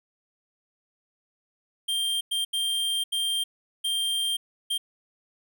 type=tone bursts at uneven times; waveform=square; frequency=3179 Hz; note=G7; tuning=24 cents sharp; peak=-25 dBFS; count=6; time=1.88-2.21 / 2.31-2.45 / 2.53-3.04 / 3.12-3.44 / 3.84-4.37 / 4.7-4.78 s; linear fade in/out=10 ms; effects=none